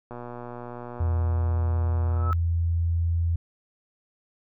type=click train; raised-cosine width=1 ms; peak=-24 dBFS; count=267; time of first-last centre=0.11-2.308 s; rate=121 Hz
type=tone; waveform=sine; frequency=84.2 Hz; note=E2; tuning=37 cents sharp; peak=-21 dBFS; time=1-3.36 s; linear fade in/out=5 ms
type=tone with exponential growth; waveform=sine; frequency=1301 Hz; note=E6; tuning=23 cents flat; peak=-24 dBFS; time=2.03-2.33 s; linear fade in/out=0 ms; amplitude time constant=65 ms
effects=none